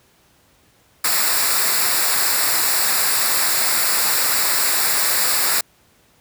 white noise with comb filter, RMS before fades -18 dBFS, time 1.04-5.61 s, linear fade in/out 5 ms, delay 0.32 ms, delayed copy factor -0.7, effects pink hiss -56 dBFS RMS until 6.2 s + high-pass 60 Hz 12 dB/octave

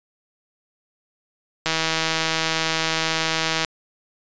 click train, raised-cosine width 0.2 ms, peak -4 dBFS, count 321, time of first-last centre 1.66-3.648 s, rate 161 Hz, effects resampled to 16000 Hz

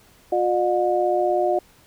sine tone cluster, 357.9 / 605 / 721 Hz, F4 / D#5 / F#5, +42 / -49 / -45 cents, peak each -22 dBFS, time 0.32-1.59 s, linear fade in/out 5 ms, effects pink hiss -54 dBFS RMS until 1.86 s

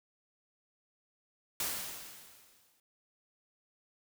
white noise with exponential decay, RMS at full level -33 dBFS, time 1.6-2.8 s, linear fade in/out 2 ms, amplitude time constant 260 ms, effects none

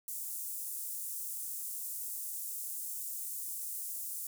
pink high-pass noise, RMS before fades -40 dBFS, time 0.08-4.27 s, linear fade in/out 2 ms, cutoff 8400 Hz, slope 24 dB/octave, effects none

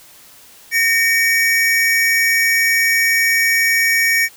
square tone pair together, 1838 / 2270 Hz, A#6 / C#7, -25 / +41 cents, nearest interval major third, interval 366 cents, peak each -16 dBFS, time 0.71-4.29 s, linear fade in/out 50 ms, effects white hiss -44 dBFS RMS until 4.36 s

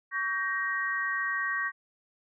sine chord, G diminished, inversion second, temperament just, 1128.9 / 1568 / 1881.6 Hz, Db6 / G6 / Bb6, +31 / 0 / +16 cents, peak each -34 / -33 / -30 dBFS, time 0.11-1.72 s, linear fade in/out 50 ms, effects none

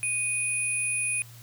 sine tone pair together, 2482 / 9746 Hz, D#7 / D#9, -5 / -37 cents, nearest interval 2 octaves, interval 2368 cents, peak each -28 dBFS, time 0.03-1.22 s, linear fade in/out 0 ms, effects added 117 Hz sine -46 dBFS peak until 1.42 s + white hiss -52 dBFS RMS until 1.42 s

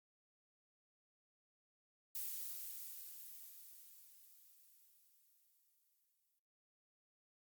violet noise with exponential decay, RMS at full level -43 dBFS, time 2.15-6.39 s, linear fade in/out 2 ms, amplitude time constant 920 ms, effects noise-tail reverb RT60 0.7 s tail -17 dB re dry + Opus 48 kbps

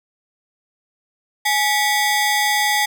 sawtooth ring-modulated tone, 1396.9 Hz, F6, in tune, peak -9 dBFS, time 1.45-2.86 s, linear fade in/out 10 ms, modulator 561 Hz, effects none

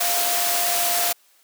sine tone in noise, 698.5 Hz, F5, in tune, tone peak -26 dBFS, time 0-1.13 s, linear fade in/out 10 ms, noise white, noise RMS -22 dBFS, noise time 0-1.13 s, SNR -7 dB, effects white hiss -58 dBFS RMS until 1.43 s + high-pass 400 Hz 12 dB/octave

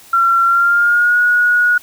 sine tone with pitch glide, 1364 to 1453.5 Hz, F6 to F#6, -41 to -31 cents, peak -9 dBFS, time 0.13-1.78 s, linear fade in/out 5 ms, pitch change +110 cents, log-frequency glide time 0.43-1.19 s, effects white hiss -42 dBFS RMS until 1.82 s

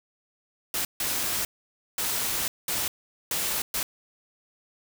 white noise bursts at uneven times, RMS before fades -28 dBFS, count 6, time 0.74-0.85 / 1-1.45 / 1.98-2.48 / 2.68-2.88 / 3.31-3.62 / 3.74-3.83 s, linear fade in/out 2 ms, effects none

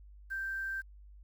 sine tone with quantisation, 1568 Hz, G6, in tune, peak -34 dBFS, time 0.3-0.82 s, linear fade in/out 20 ms, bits 10, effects added 50 Hz sine -51 dBFS peak until 1.23 s

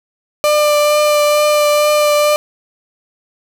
35% pulse tone with vibrato, 595 Hz, D5, 22 cents sharp, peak -8 dBFS, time 0.44-2.36 s, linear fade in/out 0 ms, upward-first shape triangle, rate 2.2 Hz, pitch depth 14 cents each way, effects none

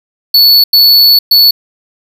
square tone bursts at uneven times, 4435 Hz, C#8, in tune, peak -3 dBFS, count 3, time 0.34-0.64 / 0.73-1.19 / 1.31-1.51 s, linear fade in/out 5 ms, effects 7-bit

